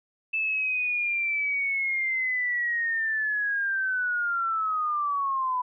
sine linear sweep, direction down, 2637 to 990 Hz, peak -24 dBFS, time 0.33-5.62 s, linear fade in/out 10 ms, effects none

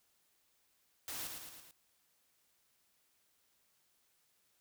white noise with echo, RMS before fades -43 dBFS, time 1.08-1.27 s, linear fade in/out 0 ms, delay 110 ms, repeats 4, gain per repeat -4 dB, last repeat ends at 1.71 s, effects white hiss -75 dBFS RMS until 4.6 s

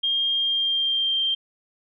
sine tone with pitch glide, 3217 to 3164 Hz, G7 to G7, +44 to +15 cents, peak -20 dBFS, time 0.03-1.35 s, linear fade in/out 10 ms, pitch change -29 cents, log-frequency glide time 0.32-1.22 s, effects none

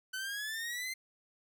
sawtooth exponential sweep, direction up, 1505 to 2093 Hz, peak -33 dBFS, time 0.13-0.94 s, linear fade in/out 10 ms, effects none

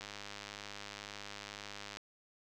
click train, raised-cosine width 0.2 ms, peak -27 dBFS, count 201, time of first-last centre 0.01-1.971 s, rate 102 Hz, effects none

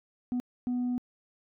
sine tone bursts at uneven times, 246.9 Hz, B3, in tune, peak -25 dBFS, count 2, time 0.32-0.4 / 0.67-0.98 s, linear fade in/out 0 ms, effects tanh soft clip ceiling -26 dBFS

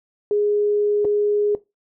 sine tone with dropouts, 414.6 Hz, G#4, 3 cents flat, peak -16 dBFS, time 0.31-1.55 s, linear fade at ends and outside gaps 1 ms, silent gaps 1.047-1.051 s, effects noise-tail reverb RT60 0.2 s tail -17 dB re dry

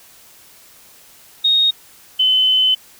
sine tone pair in turn, 3729 / 3040 Hz, A#7 / F#7, 0 / +46 cents, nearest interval major third, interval 354 cents, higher first, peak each -11 dBFS, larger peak neither, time 1.44-1.71 / 2.19-2.75 s, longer second, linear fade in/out 10 ms, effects white hiss -46 dBFS RMS until 2.99 s

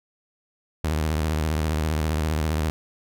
sawtooth tone with vibrato, 77.7 Hz, D#2, 2 cents flat, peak -18 dBFS, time 0.84-2.7 s, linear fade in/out 0 ms, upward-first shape sine, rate 15 Hz, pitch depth 100 cents each way, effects none

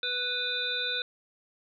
harmonic tone with a mistuned harmonic, 493.9 Hz, B4, in tune, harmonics 1 / 3 / 5 / 7 / 8, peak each -40 / -34 / -39 / -32 / -34 dBFS, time 0.03-1.02 s, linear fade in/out 2 ms, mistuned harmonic 7, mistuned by +73 cents, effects none

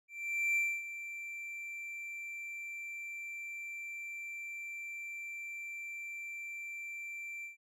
triangle tone with ADSR envelope, 2349 Hz, D7, in tune, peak -26 dBFS, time 0.08-7.57 s, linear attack 480 ms, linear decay 260 ms, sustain -13 dB, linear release 130 ms, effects none

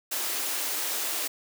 white high-pass noise, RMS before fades -30 dBFS, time 0.11-1.28 s, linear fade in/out 10 ms, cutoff 270 Hz, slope 48 dB/octave, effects none

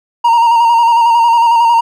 triangle tone with vibrato, 932.3 Hz, A#5, in tune, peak -4 dBFS, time 0.24-1.81 s, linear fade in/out 10 ms, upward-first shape square, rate 11 Hz, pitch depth 30 cents each way, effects none

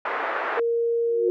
white band-pass noise, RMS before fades -27 dBFS, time 0.05-0.6 s, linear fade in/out 5 ms, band 400 to 1700 Hz, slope 24 dB/octave
sine tone, 466.2 Hz, A#4, in tune, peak -20 dBFS, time 0.57-1.29 s, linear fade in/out 5 ms
sine tone with exponential growth, 361.5 Hz, F#4, 40 cents flat, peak -17 dBFS, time 0.99-1.3 s, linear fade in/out 0 ms, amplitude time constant 66 ms
effects none

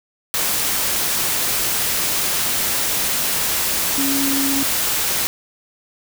sine tone in noise, 275.4 Hz, C#4, 11 cents flat, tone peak -20 dBFS, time 3.98-4.63 s, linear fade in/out 0 ms, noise white, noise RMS -20 dBFS, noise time 0.34-5.27 s, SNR -3 dB, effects none

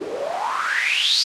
white noise with band-pass filter sweep, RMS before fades -22 dBFS, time 0-1.24 s, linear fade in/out 20 ms, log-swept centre 350 to 4900 Hz, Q 9.2, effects low-pass 9000 Hz 12 dB/octave

